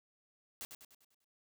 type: noise with echo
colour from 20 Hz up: white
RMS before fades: -44 dBFS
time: 0.61-0.65 s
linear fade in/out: 0 ms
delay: 99 ms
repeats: 6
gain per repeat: -6 dB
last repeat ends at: 1.244 s
effects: none